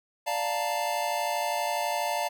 square chord, Bb major seventh, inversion first, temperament equal, 587.3 / 698.5 / 880 / 932.3 Hz, D5 / F5 / A5 / Bb5, 0 / 0 / 0 / 0 cents, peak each -34 / -32 / -32 / -36 dBFS, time 0.26-2.29 s, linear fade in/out 20 ms, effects none

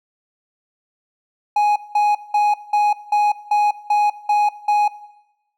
triangle tone bursts, 832 Hz, G#5, 3 cents sharp, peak -11 dBFS, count 9, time 1.56-4.88 s, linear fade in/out 5 ms, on 200 ms, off 190 ms, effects noise-tail reverb RT60 0.9 s tail -17 dB re dry

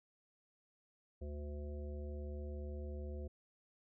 harmonic tone with a mistuned harmonic, 73.42 Hz, D2, in tune, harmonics 1 / 3 / 5 / 7 / 9, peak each -42 / -53 / -52 / -53 / -60 dBFS, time 1.21-3.28 s, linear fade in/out 10 ms, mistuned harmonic 3, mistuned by -22 cents, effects none

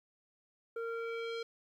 square tone with low-pass filter sweep, 460 Hz, A#4, 23 cents flat, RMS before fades -39 dBFS, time 0.76-1.43 s, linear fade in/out 5 ms, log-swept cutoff 1100 to 4300 Hz, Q 1.9, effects 12-bit

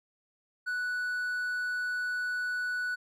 triangle tone, 1480 Hz, F#6, in tune, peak -28 dBFS, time 0.66-2.96 s, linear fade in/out 20 ms, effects none

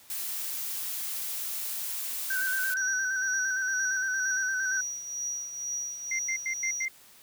blue noise, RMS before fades -34 dBFS, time 0.1-2.74 s, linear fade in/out 2 ms
sine tone with vibrato, 1535 Hz, G6, 37 cents flat, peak -27 dBFS, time 2.3-4.81 s, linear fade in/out 5 ms, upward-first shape square, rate 8.7 Hz, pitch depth 33 cents each way
sine tone with tremolo, 5780 Hz, F#8, 41 cents flat, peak -29 dBFS, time 2.77-6.85 s, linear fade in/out 0 ms, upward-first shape triangle, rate 2.1 Hz, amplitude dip 65%
sine tone bursts, 2093 Hz, C7, in tune, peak -28 dBFS, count 5, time 6.11-6.883 s, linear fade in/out 5 ms, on 81 ms, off 92 ms
effects white hiss -55 dBFS RMS until 7.22 s

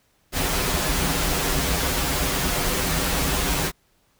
pink noise with comb filter, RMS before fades -23 dBFS, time 0.32-3.72 s, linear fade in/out 50 ms, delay 9.1 ms, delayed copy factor -0.95, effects pink hiss -64 dBFS RMS until 4.19 s

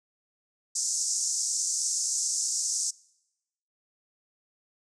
pink band-pass noise, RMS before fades -29 dBFS, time 0.75-2.91 s, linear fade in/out 10 ms, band 5600 to 8300 Hz, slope 48 dB/octave, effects noise-tail reverb RT60 0.9 s tail -24 dB re dry

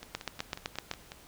two click trains, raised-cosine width 0.2 ms, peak -15 / -24 dBFS, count 7 / 7, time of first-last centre 0.15-0.913 / 0.03-1.119 s, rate 7.86 / 5.51 Hz, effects pink hiss -55 dBFS RMS until 1.27 s

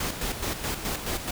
pink noise with tremolo, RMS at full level -29 dBFS, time 0-1.31 s, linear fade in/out 5 ms, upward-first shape square, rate 4.7 Hz, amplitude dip 55%, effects none

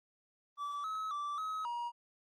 triangle tone with pitch steps, 1156 / 1286 / 1166 / 1277 / 952 Hz, D6 / E6 / D6 / D#6 / A#5, -28 / -43 / -13 / +45 / +36 cents, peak -34 dBFS, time 0.57-1.92 s, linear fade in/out 50 ms, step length 270 ms, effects Opus 24 kbps

